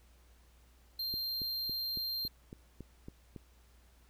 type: tone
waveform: square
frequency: 4179 Hz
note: C8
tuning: 3 cents flat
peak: -35 dBFS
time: 0.99-2.28 s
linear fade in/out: 5 ms
type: click train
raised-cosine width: 3 ms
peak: -32 dBFS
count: 9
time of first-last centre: 1.14-3.362 s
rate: 3.6 Hz
effects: added 60 Hz sine -61 dBFS peak until 4.09 s + pink hiss -68 dBFS RMS until 4.09 s